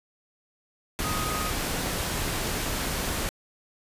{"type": "tone in noise", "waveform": "sine", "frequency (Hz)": 1250, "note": "D#6", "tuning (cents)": 8, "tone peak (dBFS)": -32, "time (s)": [1.04, 1.5], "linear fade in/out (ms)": 0, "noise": "pink", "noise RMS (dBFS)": -29, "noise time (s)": [0.99, 3.29], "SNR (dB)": -6, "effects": ["resampled to 32000 Hz"]}